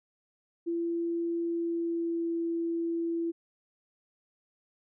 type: tone with pitch glide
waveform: sine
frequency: 338.2 to 334.9 Hz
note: E4 to E4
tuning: +44 to +27 cents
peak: -28 dBFS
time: 0.66-3.32 s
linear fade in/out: 20 ms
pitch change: -17 cents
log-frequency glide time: 1.43-2.33 s
effects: none